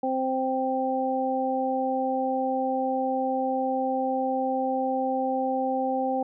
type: harmonic tone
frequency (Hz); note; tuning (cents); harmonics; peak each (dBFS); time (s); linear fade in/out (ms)
261.6; C4; 0; 1 / 2 / 3; -29 / -28 / -27; 0.03-6.23; 5
effects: none